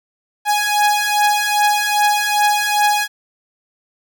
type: beating tone pair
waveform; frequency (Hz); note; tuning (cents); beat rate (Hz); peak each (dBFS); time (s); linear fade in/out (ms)
sawtooth; 830.6 / 833.1; G#5 / G#5; 0 / +5; 2.5; -14 / -12; 0.45-3.08; 50
effects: none